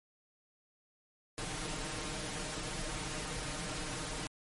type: noise with comb filter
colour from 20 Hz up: pink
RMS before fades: -39 dBFS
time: 1.38-4.27 s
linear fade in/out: 0 ms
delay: 6.5 ms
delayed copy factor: +0.75
effects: MP3 48 kbps